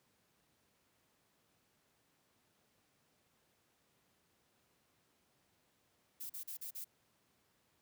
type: noise bursts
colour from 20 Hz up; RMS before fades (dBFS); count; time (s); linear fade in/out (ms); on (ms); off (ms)
violet; -45; 5; 6.2-6.846; 10; 98; 39
effects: pink hiss -75 dBFS RMS until 7.81 s + high-pass 100 Hz 12 dB/octave